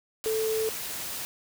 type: tone in noise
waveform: sine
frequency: 440 Hz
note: A4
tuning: in tune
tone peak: -25 dBFS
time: 0.26-0.69 s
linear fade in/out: 0 ms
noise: white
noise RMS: -35 dBFS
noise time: 0.24-1.25 s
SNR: +7 dB
effects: none